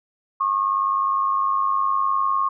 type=tone pair together; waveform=sine; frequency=1089.3 / 1189 Hz; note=C#6 / D6; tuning=-31 / +21 cents; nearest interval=major second; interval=152 cents; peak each=-19 / -25 dBFS; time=0.4-2.49 s; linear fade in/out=10 ms; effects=none